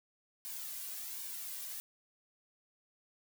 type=noise with flanger; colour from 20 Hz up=blue; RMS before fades=-43 dBFS; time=0.45-1.8 s; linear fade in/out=0 ms; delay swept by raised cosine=1.5 to 2.32 ms; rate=1.3 Hz; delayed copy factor=-0.6; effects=none

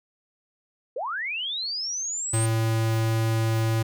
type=linear sweep; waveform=sine; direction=up; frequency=440 to 8760 Hz; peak=-27 dBFS; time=0.96-2.46 s; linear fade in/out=5 ms
type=tone; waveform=square; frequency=112.3 Hz; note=A2; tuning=36 cents sharp; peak=-22 dBFS; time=2.33-3.83 s; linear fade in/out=10 ms
effects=none

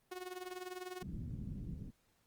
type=tone with tremolo; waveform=sawtooth; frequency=365.4 Hz; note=F#4; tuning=22 cents flat; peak=-37 dBFS; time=0.11-1.03 s; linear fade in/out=10 ms; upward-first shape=sine; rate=20 Hz; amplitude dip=75%
type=low-pass noise; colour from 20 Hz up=white; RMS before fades=-44 dBFS; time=1.01-1.91 s; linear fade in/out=20 ms; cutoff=210 Hz; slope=24 dB/octave
effects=pink hiss -75 dBFS RMS until 2.26 s + Opus 32 kbps

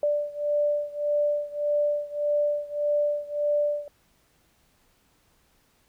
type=beating tone pair; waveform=sine; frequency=587.3 / 589 Hz; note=D5 / D5; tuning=0 / +5 cents; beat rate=1.7 Hz; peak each=-25 / -27 dBFS; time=0.03-3.88 s; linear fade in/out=2 ms; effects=pink hiss -65 dBFS RMS until 5.88 s

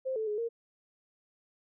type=tone with pitch steps; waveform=sine; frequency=524 / 438.7 / 419.6 / 463.5 Hz; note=C5 / A4 / G#4 / A#4; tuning=+2 / -5 / +18 / -10 cents; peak=-30 dBFS; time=0.05-0.49 s; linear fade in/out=20 ms; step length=110 ms; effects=none

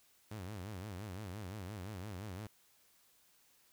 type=tone with vibrato; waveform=sawtooth; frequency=98.4 Hz; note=G2; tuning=7 cents sharp; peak=-39 dBFS; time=0.31-2.47 s; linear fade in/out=5 ms; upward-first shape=sine; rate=5.8 Hz; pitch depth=190 cents each way; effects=white hiss -69 dBFS RMS until 3.72 s

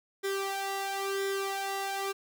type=tone with flanger; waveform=sawtooth; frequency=392 Hz; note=G4; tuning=in tune; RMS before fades=-33 dBFS; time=0.23-2.13 s; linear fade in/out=20 ms; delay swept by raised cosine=0.55 to 1.5 ms; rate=0.98 Hz; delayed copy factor=+0.75; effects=none

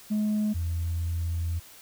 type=tone pair in turn; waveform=sine; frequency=211.8 / 84.05 Hz; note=G#3 / E2; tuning=+34 / +34 cents; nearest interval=octave + major third; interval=1600 cents; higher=first; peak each=-21 / -25 dBFS; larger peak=first; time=0.1-0.54 / 0.54-1.6 s; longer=second; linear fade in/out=20 ms; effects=tanh soft clip ceiling -22 dBFS + white hiss -50 dBFS RMS until 1.81 s

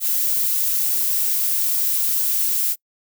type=noise; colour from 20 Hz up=violet; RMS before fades=-20 dBFS; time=0-2.76 s; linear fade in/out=50 ms; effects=noise-tail reverb RT60 0.1 s tail -26 dB re dry

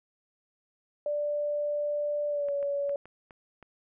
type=tone with pitch glide; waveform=sine; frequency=588 to 566.7 Hz; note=D5 to C#5; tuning=+2 to +38 cents; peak=-27 dBFS; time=1.06-2.96 s; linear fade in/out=2 ms; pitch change=-64 cents; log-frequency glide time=2.29-2.52 s
type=clicks; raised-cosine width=0.5 ms; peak=-34 dBFS; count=6; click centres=2.486 / 2.628 / 2.894 / 3.056 / 3.308 / 3.627 s
effects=none

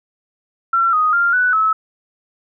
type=tone with pitch steps; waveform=sine; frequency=1357 / 1247 / 1394 / 1487 / 1297 Hz; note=E6 / D#6 / F6 / F#6 / E6; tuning=+50 / +3 / -4 / +8 / -28 cents; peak=-12 dBFS; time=0.73-1.73 s; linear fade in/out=5 ms; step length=200 ms; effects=none

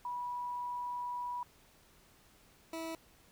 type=tone pair in turn; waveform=sine / 20% pulse; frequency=977 / 326 Hz; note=B5 / E4; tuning=-19 / -19 cents; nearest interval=octave + perfect fifth; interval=1900 cents; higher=first; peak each=-36 / -34 dBFS; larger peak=second; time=0.05-1.43 / 2.73-2.95 s; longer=first; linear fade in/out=2 ms; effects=pink hiss -64 dBFS RMS until 3.31 s

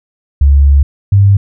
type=tone pair in turn; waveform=sine; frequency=70.1 / 99.48 Hz; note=C#2 / G2; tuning=+20 / +26 cents; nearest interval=tritone; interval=606 cents; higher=second; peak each=-3 dBFS; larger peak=neither; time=0.41-0.83 / 1.12-1.37 s; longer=first; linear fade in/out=5 ms; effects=none

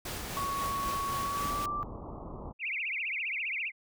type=noise with tremolo; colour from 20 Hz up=pink; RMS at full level=-37 dBFS; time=0.05-1.66 s; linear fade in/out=5 ms; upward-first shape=sine; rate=3.8 Hz; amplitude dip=30%
type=tone with pitch glide; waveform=sine; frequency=1114 to 1174.1 Hz; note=C#6 to D6; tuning=+8 to -1 cents; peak=-31 dBFS; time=0.37-1.83 s; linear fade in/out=0 ms; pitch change=+91 cents; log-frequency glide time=1.21-1.68 s
type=low-pass noise; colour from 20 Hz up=pink; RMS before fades=-42 dBFS; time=1.39-2.53 s; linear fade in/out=20 ms; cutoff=1200 Hz; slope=96 dB/octave
type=tone with vibrato; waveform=sine; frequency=2383 Hz; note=D7; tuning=25 cents sharp; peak=-31 dBFS; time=2.59-3.72 s; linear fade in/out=50 ms; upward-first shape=triangle; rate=15 Hz; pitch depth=290 cents each way
effects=none

